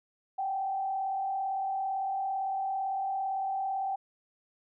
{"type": "tone with frequency modulation", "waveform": "sine", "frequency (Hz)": 775, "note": "G5", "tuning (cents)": -20, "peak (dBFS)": -29, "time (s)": [0.38, 3.96], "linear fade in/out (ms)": 10, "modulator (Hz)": 37.8, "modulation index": 0.56, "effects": []}